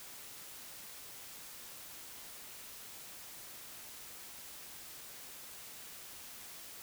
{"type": "silence", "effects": ["white hiss -50 dBFS RMS until 6.82 s"]}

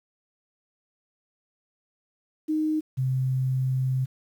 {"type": "tone pair in turn", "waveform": "sine", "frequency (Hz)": [310, 130.34], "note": ["D#4", "C3"], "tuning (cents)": [-6, -6], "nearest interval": "octave + minor third", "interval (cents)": 1500, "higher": "first", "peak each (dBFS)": -22, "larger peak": "neither", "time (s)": [[2.48, 2.81], [2.97, 4.06]], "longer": "second", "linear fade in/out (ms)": 20, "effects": ["9-bit"]}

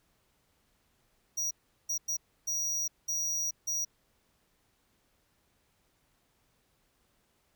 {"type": "tone bursts at uneven times", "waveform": "square", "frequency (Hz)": 5770, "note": "F#8", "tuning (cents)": -44, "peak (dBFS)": -30, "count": 6, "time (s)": [[1.37, 1.51], [1.89, 1.98], [2.08, 2.17], [2.47, 2.88], [3.08, 3.51], [3.67, 3.85]], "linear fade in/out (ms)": 10, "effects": ["pink hiss -72 dBFS RMS until 7.55 s"]}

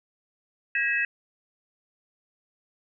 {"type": "tone cluster", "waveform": "sine", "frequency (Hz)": [1640, 1906, 2595], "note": ["G#6", "A#6", "E7"], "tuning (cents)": [-22, 38, -28], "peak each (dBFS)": -27, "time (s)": [0.75, 1.05], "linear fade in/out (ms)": 2, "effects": []}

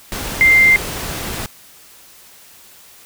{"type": "tone in noise", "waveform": "sine", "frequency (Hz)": 2093, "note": "C7", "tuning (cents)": 0, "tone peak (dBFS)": -7, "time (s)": [0.41, 0.76], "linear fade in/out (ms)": 0, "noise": "pink", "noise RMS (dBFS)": -25, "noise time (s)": [0.12, 1.46], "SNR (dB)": 15, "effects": ["white hiss -44 dBFS RMS until 3.05 s"]}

